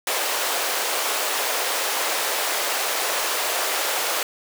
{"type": "high-pass noise", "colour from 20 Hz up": "pink", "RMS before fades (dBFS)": -24, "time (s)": [0.07, 4.23], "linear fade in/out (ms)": 2, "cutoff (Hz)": 470, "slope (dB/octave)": 24, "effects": []}